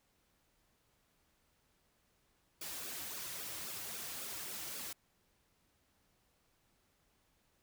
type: noise with flanger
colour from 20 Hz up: white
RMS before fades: -44 dBFS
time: 2.61-4.93 s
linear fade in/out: 5 ms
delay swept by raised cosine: 0.97 to 4.87 ms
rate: 3.7 Hz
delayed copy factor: -0.75
effects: pink hiss -75 dBFS RMS until 7.62 s